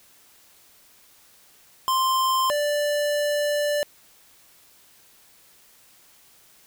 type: tone pair in turn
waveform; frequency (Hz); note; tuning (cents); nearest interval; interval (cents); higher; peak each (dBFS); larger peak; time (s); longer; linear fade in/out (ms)
square; 1046.5 / 587.3; C6 / D5; 0 / 0; minor seventh; 1000; first; -20 / -22; first; 1.88-2.5 / 2.5-3.83; second; 0
effects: white hiss -55 dBFS RMS until 6.66 s